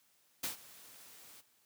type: noise with ADSR envelope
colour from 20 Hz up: white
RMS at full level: -36 dBFS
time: 0.43-1.42 s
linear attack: 9 ms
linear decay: 120 ms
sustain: -20 dB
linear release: 24 ms
effects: white hiss -71 dBFS RMS until 1.65 s + high-pass 80 Hz 12 dB/octave